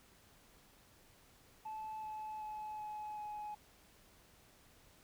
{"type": "tone with pitch steps", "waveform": "sine", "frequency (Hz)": [869, 862, 855.1, 848.2, 841.3], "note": ["A5", "A5", "A5", "G#5", "G#5"], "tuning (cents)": [-22, -36, -50, 36, 22], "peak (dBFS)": -40, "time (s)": [1.65, 3.55], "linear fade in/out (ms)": 10, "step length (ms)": 380, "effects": ["tanh soft clip ceiling -40 dBFS", "pink hiss -65 dBFS RMS until 5.03 s"]}